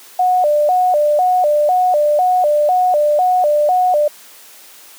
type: tone with vibrato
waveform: sine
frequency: 659.3 Hz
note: E5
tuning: in tune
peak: -10 dBFS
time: 0.19-4.08 s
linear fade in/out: 5 ms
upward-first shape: square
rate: 2 Hz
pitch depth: 180 cents each way
effects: white hiss -41 dBFS RMS until 4.98 s + high-pass 300 Hz 12 dB/octave